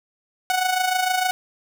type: tone with amplitude modulation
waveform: sawtooth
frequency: 740 Hz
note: F#5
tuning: in tune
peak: -13 dBFS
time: 0.5-1.31 s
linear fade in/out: 0 ms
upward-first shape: sine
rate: 26.6 Hz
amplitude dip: 60%
effects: none